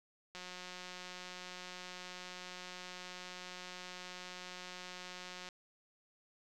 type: click train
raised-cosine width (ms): 0.2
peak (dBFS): -30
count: 931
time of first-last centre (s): 0.35-5.488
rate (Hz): 181
effects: none